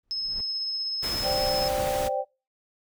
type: noise with exponential growth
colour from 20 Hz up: brown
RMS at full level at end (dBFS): -37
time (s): 0.03-0.41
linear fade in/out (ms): 5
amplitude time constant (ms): 81
type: tone with tremolo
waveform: sine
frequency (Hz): 5180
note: E8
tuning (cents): -31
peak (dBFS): -26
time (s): 0.11-1.68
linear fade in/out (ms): 0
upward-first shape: triangle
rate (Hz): 16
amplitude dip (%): 25
type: noise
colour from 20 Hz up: pink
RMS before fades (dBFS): -33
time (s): 1.02-2.09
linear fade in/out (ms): 20
type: chord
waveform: sine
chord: C suspended second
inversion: none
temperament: equal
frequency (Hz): 523.3 / 587.3 / 784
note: C5 / D5 / G5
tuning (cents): 0 / 0 / 0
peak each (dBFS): -29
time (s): 1.22-2.25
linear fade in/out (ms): 50
effects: noise-tail reverb RT60 0.3 s tail -24 dB re dry